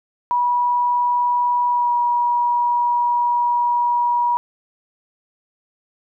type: tone with pitch glide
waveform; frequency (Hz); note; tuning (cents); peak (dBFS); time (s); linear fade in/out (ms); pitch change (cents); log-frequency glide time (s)
sine; 972 to 961.9; B5 to B5; -28 to -46; -15; 0.31-4.37; 0; -18; 1.69-1.92
effects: none

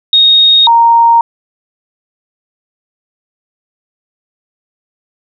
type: tone pair in turn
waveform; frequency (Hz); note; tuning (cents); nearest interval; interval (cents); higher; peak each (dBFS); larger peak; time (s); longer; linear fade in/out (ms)
sine; 3729 / 929.3; A#7 / A#5; 0 / -6; 2 octaves; 2406; first; -3; neither; 0.13-0.67 / 0.67-1.21; neither; 2
effects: none

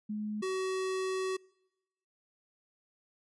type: tone pair in turn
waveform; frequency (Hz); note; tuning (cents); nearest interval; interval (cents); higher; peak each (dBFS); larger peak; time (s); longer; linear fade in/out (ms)
sine / square; 211.5 / 376.9; G#3 / F#4; +32 / +32; minor seventh; 1000; second; -33 / -32; second; 0.09-0.42 / 0.42-1.37; second; 10
effects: noise-tail reverb RT60 0.9 s tail -25 dB re dry + resampled to 22050 Hz

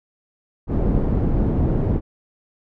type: low-pass noise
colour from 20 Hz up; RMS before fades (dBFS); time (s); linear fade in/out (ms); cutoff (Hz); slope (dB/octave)
pink; -19; 0.67-2.01; 50; 370; 12
effects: none

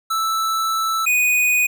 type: tone pair in turn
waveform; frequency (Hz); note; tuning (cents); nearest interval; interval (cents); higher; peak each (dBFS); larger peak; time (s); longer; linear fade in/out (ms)
square; 1318.5 / 2480; E6 / D#7; 0 / -6; major seventh; 1094; second; -19 / -15; second; 0.1-1.06 / 1.06-1.67; first; 10
effects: none

